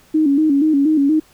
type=tone with vibrato; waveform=sine; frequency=295.1 Hz; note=D4; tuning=8 cents sharp; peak=-11 dBFS; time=0.14-1.2 s; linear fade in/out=10 ms; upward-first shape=square; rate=4.2 Hz; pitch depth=95 cents each way; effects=pink hiss -51 dBFS RMS until 1.33 s